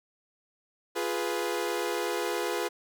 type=chord; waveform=sawtooth; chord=F diminished; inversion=none; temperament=equal with one note detuned; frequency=349.2 / 417 / 493.9 Hz; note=F4 / Ab4 / Cb5; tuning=0 / +7 / 0 cents; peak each=-29 dBFS; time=0.95-2.69 s; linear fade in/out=20 ms; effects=none